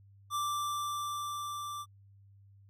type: tone with level ramp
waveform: square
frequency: 1174.7 Hz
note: D6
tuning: in tune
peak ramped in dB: -31 to -39 dBFS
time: 0.3-1.86 s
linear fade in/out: 50 ms
effects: added 99 Hz sine -56 dBFS peak until 2.69 s + AAC 64 kbps